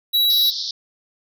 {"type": "tone", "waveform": "square", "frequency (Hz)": 3904, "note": "B7", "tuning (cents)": -21, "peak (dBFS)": -15, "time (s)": [0.13, 0.51], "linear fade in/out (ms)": 20}
{"type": "band-pass noise", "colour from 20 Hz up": "pink", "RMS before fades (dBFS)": -27, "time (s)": [0.3, 0.71], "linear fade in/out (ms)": 2, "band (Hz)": [3600, 5500], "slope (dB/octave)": 96}
{"effects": []}